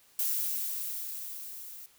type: noise with level ramp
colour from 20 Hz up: violet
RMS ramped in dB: -29 to -46 dBFS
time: 0.19-1.86 s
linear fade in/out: 2 ms
effects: white hiss -62 dBFS RMS until 1.98 s